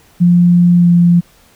sine tone with pitch glide, 175.1 to 173.29 Hz, F3 to F3, +5 to -13 cents, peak -5 dBFS, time 0.2-1.21 s, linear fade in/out 20 ms, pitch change -18 cents, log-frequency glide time 0.77-0.88 s, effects pink hiss -48 dBFS RMS until 1.55 s

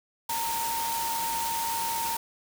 sine tone in noise, 919 Hz, A#5, 25 cents flat, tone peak -29 dBFS, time 0.29-2.17 s, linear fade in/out 5 ms, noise white, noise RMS -33 dBFS, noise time 0.29-2.17 s, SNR +1 dB, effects none

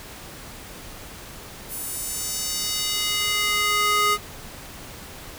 square tone with high-pass filter sweep, 415.3 Hz, G#4, in tune, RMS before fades -24 dBFS, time 1.68-4.18 s, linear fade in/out 50 ms, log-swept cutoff 12000 to 1000 Hz, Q 1.3, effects pink hiss -40 dBFS RMS until 5.38 s

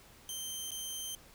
15% pulse tone with dropouts, 3124 Hz, G7, 7 cents flat, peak -31 dBFS, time 0.29-1.15 s, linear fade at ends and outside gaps 1 ms, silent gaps 0.707-0.717 s, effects pink hiss -58 dBFS RMS until 1.34 s

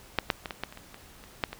clicks, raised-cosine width 0.3 ms, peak -7 / -7 / -18 / -18 / -14 / -28 / -27 / -27 / -30 / -9 / -20 dBFS, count 11, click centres 0.187 / 0.302 / 0.458 / 0.508 / 0.636 / 0.725 / 0.774 / 0.944 / 1.239 / 1.438 / 1.53 s, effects pink hiss -52 dBFS RMS until 1.59 s

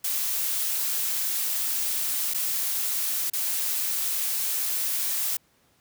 blue noise with dropouts, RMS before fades -27 dBFS, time 0.04-5.37 s, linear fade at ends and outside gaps 5 ms, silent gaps 2.338-2.344 / 3.3-3.333 s, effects pink hiss -64 dBFS RMS until 5.8 s + high-pass 80 Hz 12 dB/octave

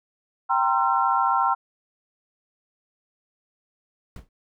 sine chord, C dominant seventh, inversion second, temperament equal with one note detuned, 784 / 932.3 / 1046.5 / 1353.2 Hz, G5 / Bb5 / C6 / E6, 0 / 0 / 0 / +45 cents, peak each -24 dBFS, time 0.49-1.55 s, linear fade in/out 20 ms
brown noise with exponential decay, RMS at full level -32 dBFS, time 4.16-4.29 s, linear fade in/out 2 ms, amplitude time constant 28 ms
effects none

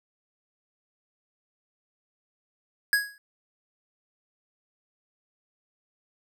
square tone with exponential decay, 1661.2 Hz, G#6, in tune, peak -17 dBFS, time 2.93-3.18 s, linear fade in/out 1 ms, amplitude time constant 54 ms, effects none

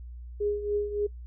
sine tone with tremolo, 412.8 Hz, G#4, 10 cents flat, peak -23 dBFS, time 0.4-1.07 s, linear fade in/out 10 ms, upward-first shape triangle, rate 3.5 Hz, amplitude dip 75%, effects noise-tail reverb RT60 0.1 s tail -24 dB re dry + added 60 Hz sine -39 dBFS peak until 1.26 s

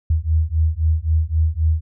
sine beating tone pair, 77.78 / 81.58 Hz, D#2 / E2, 0 / -17 cents, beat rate 3.8 Hz, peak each -18 dBFS, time 0.1-1.81 s, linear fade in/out 5 ms, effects none

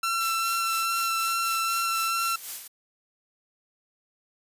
sawtooth tone with vibrato, 1348 Hz, E6, 38 cents sharp, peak -21 dBFS, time 0.03-2.36 s, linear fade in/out 5 ms, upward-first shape sine, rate 2.4 Hz, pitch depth 12 cents each way
blue noise with tremolo, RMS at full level -33 dBFS, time 0.2-2.68 s, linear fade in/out 10 ms, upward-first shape sine, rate 4 Hz, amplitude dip 60%
effects resampled to 32000 Hz

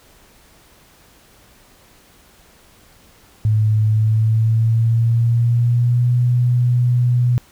sine tone with pitch glide, 108 to 122.63 Hz, A2 to B2, -32 to -12 cents, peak -12 dBFS, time 3.45-7.38 s, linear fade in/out 0 ms, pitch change +220 cents, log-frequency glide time 3.84-6.13 s, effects pink hiss -50 dBFS RMS until 7.51 s

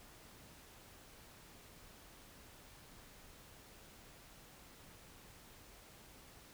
silence, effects pink hiss -59 dBFS RMS until 6.53 s

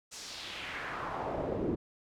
brown noise with band-pass filter sweep, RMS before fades -37 dBFS, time 0.11-1.76 s, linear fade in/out 20 ms, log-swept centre 7100 to 290 Hz, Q 2.1, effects none

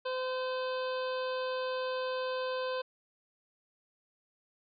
harmonic tone, 513 Hz, C5, 34 cents flat, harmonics 1 / 2 / 3 / 5 / 6 / 7 / 8 / 9, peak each -33 / -39 / -43 / -47 / -49 / -50 / -51 / -52 dBFS, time 0.05-2.82 s, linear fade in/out 10 ms, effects none

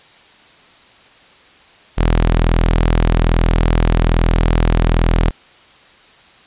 sawtooth tone, 41.2 Hz, E1, in tune, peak -7 dBFS, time 1.97-5.31 s, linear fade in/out 20 ms, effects white hiss -46 dBFS RMS until 6.46 s + resampled to 8000 Hz

